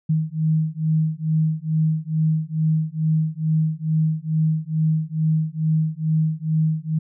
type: beating tone pair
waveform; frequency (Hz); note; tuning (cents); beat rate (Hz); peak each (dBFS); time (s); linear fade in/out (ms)
sine; 156.5 / 158.8; D#3 / D#3; +10 / +36; 2.3; -21; 0.09-6.99; 10
effects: none